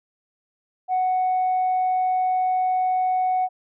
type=tone; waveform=sine; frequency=741 Hz; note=F#5; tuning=2 cents sharp; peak=-17 dBFS; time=0.88-3.49 s; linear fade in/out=50 ms; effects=tanh soft clip ceiling -16 dBFS